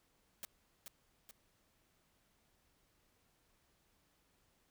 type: noise with echo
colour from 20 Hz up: white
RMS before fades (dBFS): -45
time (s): 0.43-0.45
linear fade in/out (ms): 0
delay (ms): 430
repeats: 2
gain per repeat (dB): -5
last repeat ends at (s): 1.31
effects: pink hiss -75 dBFS RMS until 4.7 s